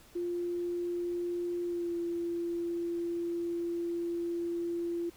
sine tone with pitch glide, 349.2 to 342.2 Hz, F4 to F4, 0 to -35 cents, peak -31 dBFS, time 0.15-5.1 s, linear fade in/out 10 ms, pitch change -35 cents, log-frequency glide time 1.64-1.96 s, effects pink hiss -58 dBFS RMS until 5.16 s

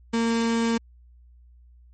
35% pulse tone, 229.9 Hz, A#3, 24 cents flat, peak -19 dBFS, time 0.13-0.78 s, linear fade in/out 10 ms, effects added 60 Hz sine -49 dBFS peak until 1.93 s + MP3 32 kbps

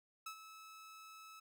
sawtooth tone with ADSR envelope, 1300 Hz, E6, 24 cents flat, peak -39 dBFS, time 0.26-1.4 s, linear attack 6 ms, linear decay 82 ms, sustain -11 dB, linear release 8 ms, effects none

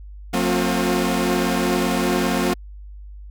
sawtooth tone cluster, 180 / 227.5 / 265.2 / 357.5 Hz, F#3 / A#3 / C4 / F4, -47 / -42 / +23 / +41 cents, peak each -20 dBFS, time 0.33-2.54 s, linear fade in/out 10 ms, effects added 50 Hz sine -35 dBFS peak until 3.3 s

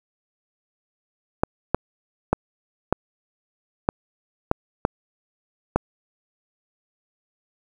clicks, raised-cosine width 1 ms, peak -3 dBFS, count 8, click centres 1.435 / 1.746 / 2.33 / 2.926 / 3.889 / 4.514 / 4.851 / 5.76 s, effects 7-bit

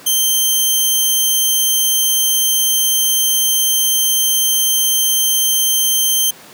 10% pulse tone, 3136 Hz, G7, in tune, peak -4 dBFS, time 0.06-6.31 s, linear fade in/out 10 ms, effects pink hiss -39 dBFS RMS until 6.53 s + high-pass 200 Hz 12 dB/octave

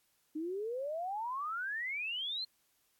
sine exponential sweep, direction up, 300 to 4251 Hz, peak -35 dBFS, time 0.35-2.45 s, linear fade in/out 10 ms, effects white hiss -74 dBFS RMS until 2.99 s + AAC 64 kbps

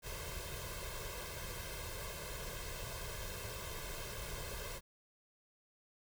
pink noise with comb filter, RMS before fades -44 dBFS, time 0.02-4.81 s, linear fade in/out 50 ms, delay 1.9 ms, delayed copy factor +0.85, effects none

